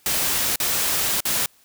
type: noise with dropouts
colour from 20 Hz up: white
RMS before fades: -22 dBFS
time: 0.06-1.46 s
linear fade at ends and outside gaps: 2 ms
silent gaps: 0.559-0.6 / 1.205-1.253 s
effects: white hiss -57 dBFS RMS until 1.64 s